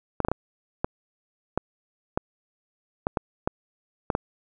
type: clicks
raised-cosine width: 1 ms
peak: -9 dBFS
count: 12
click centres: 0.203 / 0.249 / 0.285 / 0.316 / 0.845 / 1.576 / 2.175 / 3.069 / 3.172 / 3.475 / 4.102 / 4.151 s
effects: none